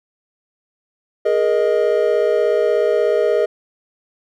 triangle chord, Ab suspended second, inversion none, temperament equal with one note detuned, 415.3 / 471.9 / 622.3 Hz, Ab4 / Bb4 / Eb5, 0 / +21 / 0 cents, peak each -16 dBFS, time 1.25-3.46 s, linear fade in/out 10 ms, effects none

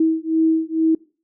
sine beating tone pair, 320.7 / 322.9 Hz, E4 / E4, -48 / -36 cents, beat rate 2.2 Hz, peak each -18 dBFS, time 0-0.95 s, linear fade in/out 5 ms, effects noise-tail reverb RT60 0.4 s tail -23 dB re dry

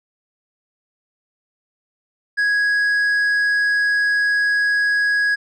sine tone with tanh clipping, 1661.2 Hz, G#6, in tune, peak -16 dBFS, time 2.37-5.36 s, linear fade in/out 20 ms, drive 5 dB, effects none

